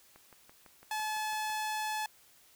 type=click train; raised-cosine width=0.5 ms; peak=-39 dBFS; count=9; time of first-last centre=0.16-1.5 s; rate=5.97 Hz
type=tone; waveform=sawtooth; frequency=860 Hz; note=A5; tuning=40 cents flat; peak=-29 dBFS; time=0.91-2.06 s; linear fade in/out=2 ms
effects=white hiss -62 dBFS RMS until 2.55 s